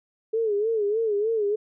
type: tone with vibrato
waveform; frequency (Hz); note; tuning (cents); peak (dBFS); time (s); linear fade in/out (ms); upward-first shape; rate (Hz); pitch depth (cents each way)
sine; 430; A4; -40; -21; 0.33-1.56; 10; sine; 3.3; 110
effects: none